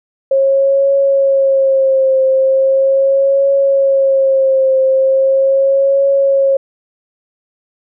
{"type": "tone with vibrato", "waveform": "sine", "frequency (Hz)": 540, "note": "C#5", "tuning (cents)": -45, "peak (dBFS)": -8, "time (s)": [0.31, 6.57], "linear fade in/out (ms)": 5, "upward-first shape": "triangle", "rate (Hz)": 0.39, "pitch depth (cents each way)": 41, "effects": []}